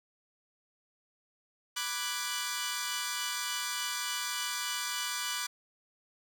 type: chord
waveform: 10% pulse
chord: G# half-diminished seventh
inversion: first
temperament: equal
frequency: 987.8 / 1174.7 / 1480 / 1661.2 Hz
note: B5 / D6 / F#6 / G#6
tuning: 0 / 0 / 0 / 0 cents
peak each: -31 / -29 / -29 / -32 dBFS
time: 1.76-5.47 s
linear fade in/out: 10 ms
effects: none